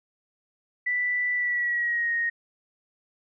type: tone with pitch glide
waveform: sine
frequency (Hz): 1975.5 to 1866.8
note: B6 to A#6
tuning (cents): 0 to +2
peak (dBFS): -23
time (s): 0.86-2.3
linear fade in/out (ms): 10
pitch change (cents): -98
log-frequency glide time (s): 1.34-2.13
effects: none